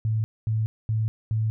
sine tone bursts, 110 Hz, A2, in tune, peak -21 dBFS, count 4, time 0.05-1.5 s, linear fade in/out 0 ms, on 190 ms, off 230 ms, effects none

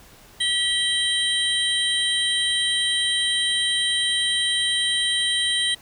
sine tone cluster, 1941 / 3145 / 3896 / 8890 Hz, B6 / G7 / B7 / C#9, -31 / +5 / -24 / +4 cents, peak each -27 / -22 / -25 / -30 dBFS, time 0.4-5.75 s, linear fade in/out 10 ms, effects pink hiss -49 dBFS RMS until 5.81 s

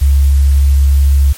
sine tone, 69.3 Hz, C#2, in tune, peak -5 dBFS, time 0.01-1.33 s, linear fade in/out 10 ms, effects white hiss -33 dBFS RMS until 1.37 s + MP3 64 kbps

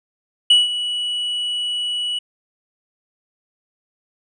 triangle tone with ADSR envelope, 2940 Hz, F#7, 12 cents flat, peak -6 dBFS, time 0.5-2.19 s, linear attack 6 ms, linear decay 170 ms, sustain -13 dB, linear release 7 ms, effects resampled to 24000 Hz

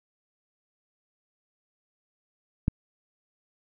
click, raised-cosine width 5 ms, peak -10 dBFS, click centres 2.681 s, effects none

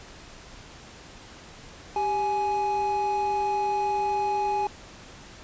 triangle tone pair together, 393.8 / 835.6 Hz, G4 / G#5, +8 / +10 cents, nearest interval octave + minor second, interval 1302 cents, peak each -29 / -22 dBFS, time 1.96-4.67 s, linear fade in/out 2 ms, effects pink hiss -46 dBFS RMS until 5.43 s + resampled to 16000 Hz

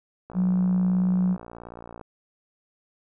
click train, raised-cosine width 1 ms, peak -26 dBFS, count 101, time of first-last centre 0.3-2.012 s, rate 58.4 Hz
sine tone, 183.3 Hz, F#3, 16 cents flat, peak -19 dBFS, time 0.34-1.37 s, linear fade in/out 50 ms
effects none

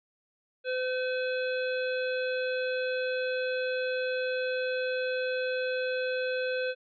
harmonic tone with a mistuned harmonic, 510 Hz, C5, 44 cents flat, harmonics 1 / 3 / 5 / 7 / 8, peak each -29 / -35 / -39 / -44 / -45 dBFS, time 0.64-6.75 s, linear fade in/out 50 ms, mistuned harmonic 7, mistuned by -76 cents, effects none

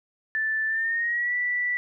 sine tone with pitch glide, 1760 to 1964.2 Hz, A6 to B6, 0 to -10 cents, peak -23 dBFS, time 0.35-1.77 s, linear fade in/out 0 ms, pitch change +190 cents, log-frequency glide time 0.67-1.35 s, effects none

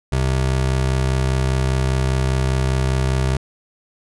square tone pair together, 65 / 130 Hz, C2 / C3, -11 / -11 cents, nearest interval octave, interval 1200 cents, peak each -20 dBFS, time 0.12-3.37 s, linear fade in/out 5 ms, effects resampled to 24000 Hz

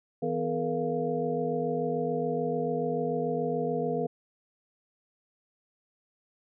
sine tone cluster, 162.3 / 250.9 / 428.9 / 475.8 / 693 Hz, E3 / B3 / A4 / A#4 / F5, -27 / +28 / -44 / +35 / -14 cents, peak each -35 / -34 / -32 / -31 / -35 dBFS, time 0.22-4.07 s, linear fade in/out 10 ms, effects none

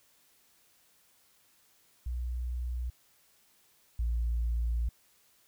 sine tone pair in turn, 61.1 / 57.98 Hz, B1 / A#1, -18 / -9 cents, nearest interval minor second, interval 91 cents, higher first, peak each -31 / -26 dBFS, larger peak second, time 2.06-2.9 / 3.99-4.89 s, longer second, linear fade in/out 5 ms, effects tanh soft clip ceiling -24 dBFS + white hiss -66 dBFS RMS until 5.47 s

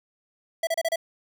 square tone bursts, 659.3 Hz, E5, in tune, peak -23 dBFS, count 5, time 0.63-0.959 s, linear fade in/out 5 ms, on 41 ms, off 31 ms, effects none

